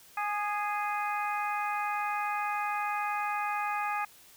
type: harmonic tone with a mistuned harmonic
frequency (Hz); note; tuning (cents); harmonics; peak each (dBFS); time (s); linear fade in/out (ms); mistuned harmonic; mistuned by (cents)
415.3; G#4; 0; 2 / 3 / 4 / 5 / 6; -32 / -34 / -39 / -41 / -39; 0.17-4.05; 5; 3; -19
effects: white hiss -56 dBFS RMS until 4.36 s